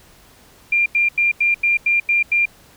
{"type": "tone bursts", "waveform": "sine", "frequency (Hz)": 2390, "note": "D7", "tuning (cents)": 30, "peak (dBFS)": -13, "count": 8, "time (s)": [0.72, 2.456], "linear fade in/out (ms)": 5, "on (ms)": 140, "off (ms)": 88, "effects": ["pink hiss -49 dBFS RMS until 2.76 s"]}